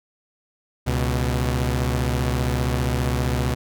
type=tone pair together; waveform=sawtooth; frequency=69.3 / 123.47 Hz; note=C#2 / B2; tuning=0 / 0 cents; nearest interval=minor seventh; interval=1000 cents; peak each=-19 dBFS; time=0.86-3.55 s; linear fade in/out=20 ms; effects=none